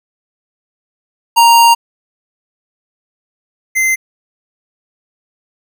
square tone pair in turn, 932.3 / 2072 Hz, A#5 / C7, 0 / -17 cents, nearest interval octave + major second, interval 1383 cents, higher second, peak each -5 / -11 dBFS, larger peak first, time 1.36-1.75 / 3.75-3.96 s, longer first, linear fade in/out 20 ms, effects none

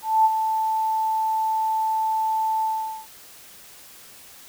sine tone with ADSR envelope, 880 Hz, A5, in tune, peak -12 dBFS, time 0.02-3.07 s, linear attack 230 ms, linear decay 36 ms, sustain -8 dB, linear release 430 ms, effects white hiss -46 dBFS RMS until 4.48 s

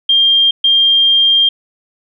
sine tone bursts at uneven times, 3199 Hz, G7, 34 cents sharp, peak -7 dBFS, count 2, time 0.09-0.51 / 0.64-1.49 s, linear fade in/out 5 ms, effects none

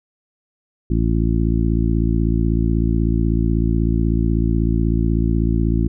harmonic tone, 56.2 Hz, A1, 37 cents sharp, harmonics 1 / 2 / 3 / 4 / 5 / 6, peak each -18 / -21 / -23 / -24 / -25 / -26 dBFS, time 0.9-5.88 s, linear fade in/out 5 ms, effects none

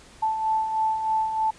sine beating tone pair, 875 / 878.2 Hz, A5 / A5, -10 / -4 cents, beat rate 3.2 Hz, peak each -31 / -22 dBFS, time 0.22-1.51 s, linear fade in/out 10 ms, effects pink hiss -50 dBFS RMS until 1.58 s + resampled to 22050 Hz

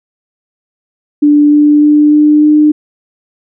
sine tone with pitch steps, 294.1 / 296 / 297.9 / 299.8 / 301.7 Hz, D4 / D4 / D4 / D4 / D4, +3 / +14 / +25 / +36 / +47 cents, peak -3 dBFS, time 1.22-2.72 s, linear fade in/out 10 ms, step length 300 ms, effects none

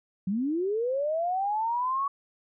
sine linear sweep, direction up, 179.3 to 1129 Hz, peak -25 dBFS, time 0.27-2.08 s, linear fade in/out 5 ms, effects none

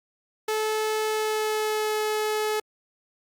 sawtooth tone with pitch glide, 433.3 to 428.3 Hz, A4 to A4, -27 to -47 cents, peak -20 dBFS, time 0.48-2.6 s, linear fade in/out 5 ms, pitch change -20 cents, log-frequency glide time 1.06-1.98 s, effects Opus 48 kbps

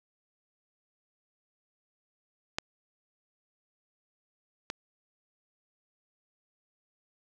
clicks, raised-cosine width 0.2 ms, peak -12 / -16 dBFS, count 2, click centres 2.585 / 4.701 s, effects none

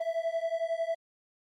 triangle beating tone pair, 656 / 667 Hz, E5 / E5, -9 / +20 cents, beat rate 11 Hz, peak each -30 dBFS, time 0-0.95 s, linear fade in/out 10 ms, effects Opus 24 kbps

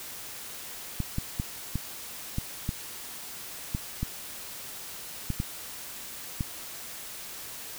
clicks, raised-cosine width 5 ms, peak -16 dBFS, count 11, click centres 1.003 / 1.184 / 1.399 / 1.756 / 2.384 / 2.691 / 3.749 / 4.03 / 5.303 / 5.401 / 6.408 s, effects white hiss -41 dBFS RMS until 7.78 s

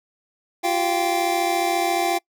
square tone cluster, 345.9 / 380.2 / 695 / 783 Hz, F4 / F#4 / F5 / G5, -17 / +47 / -9 / -2 cents, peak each -26 / -32 / -25 / -24 dBFS, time 0.63-2.19 s, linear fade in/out 20 ms, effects noise-tail reverb RT60 0.1 s tail -25 dB re dry

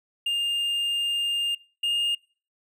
triangle tone pair in turn, 2811 / 2829 Hz, F7 / F7, +11 / +22 cents, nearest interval unison, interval 11 cents, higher second, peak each -21 / -21 dBFS, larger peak neither, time 0.26-1.55 / 1.83-2.15 s, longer first, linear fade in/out 5 ms, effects noise-tail reverb RT60 0.4 s tail -24 dB re dry

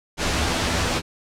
pink noise with comb filter, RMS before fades -22 dBFS, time 0.17-1.02 s, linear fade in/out 50 ms, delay 12 ms, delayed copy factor +0.7, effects low-pass 7000 Hz 12 dB/octave

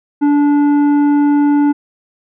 sine tone with tanh clipping, 290 Hz, D4, 22 cents flat, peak -10 dBFS, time 0.21-1.73 s, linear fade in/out 20 ms, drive 9 dB, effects none

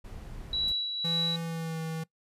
brown noise, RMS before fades -42 dBFS, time 0.04-0.73 s, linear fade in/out 10 ms
sine tone with tremolo, 3918 Hz, B7, 15 cents flat, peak -26 dBFS, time 0.53-1.36 s, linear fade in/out 2 ms, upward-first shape sine, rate 1.9 Hz, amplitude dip 50%
blue noise with exponential decay, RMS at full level -44 dBFS, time 0.68-0.77 s, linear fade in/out 1 ms, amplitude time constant 19 ms
square tone with pitch glide, 167.4 to 161.32 Hz, E3 to E3, +27 to -37 cents, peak -33 dBFS, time 1.04-2.04 s, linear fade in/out 10 ms, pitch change -64 cents, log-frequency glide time 1.33-1.8 s
effects noise-tail reverb RT60 0.1 s tail -21 dB re dry + resampled to 32000 Hz

